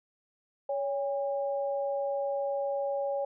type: tone pair together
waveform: sine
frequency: 560 / 807.7 Hz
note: C#5 / G#5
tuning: +18 / -48 cents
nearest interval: tritone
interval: 634 cents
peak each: -29 / -36 dBFS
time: 0.69-3.25 s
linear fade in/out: 5 ms
effects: none